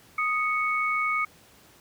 sine tone pair together, 1246 / 2217 Hz, D#6 / C#7, +2 / 0 cents, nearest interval minor seventh, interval 998 cents, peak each -26 dBFS, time 0.18-1.25 s, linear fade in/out 5 ms, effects pink hiss -55 dBFS RMS until 1.8 s + high-pass 80 Hz 12 dB/octave

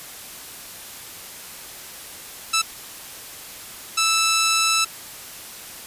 10% pulse tone bursts at uneven times, 1318.5 Hz, E6, in tune, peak -9 dBFS, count 2, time 2.53-2.62 / 3.97-4.85 s, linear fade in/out 10 ms, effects white hiss -38 dBFS RMS until 5.86 s + resampled to 32000 Hz

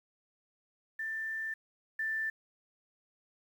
sine tone pair in turn, 1778 / 1771.2 Hz, A6 / A6, +18 / +11 cents, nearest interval unison, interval 7 cents, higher first, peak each -34 / -31 dBFS, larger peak second, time 0.99-1.54 / 1.99-2.3 s, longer first, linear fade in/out 5 ms, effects 10-bit

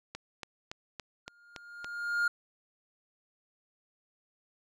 click train, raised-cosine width 0.2 ms, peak -22 dBFS, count 7, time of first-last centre 0.15-1.845 s, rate 3.54 Hz
triangle tone with exponential growth, 1414 Hz, F6, 21 cents sharp, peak -22 dBFS, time 1.26-2.28 s, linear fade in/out 5 ms, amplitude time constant 220 ms
effects none

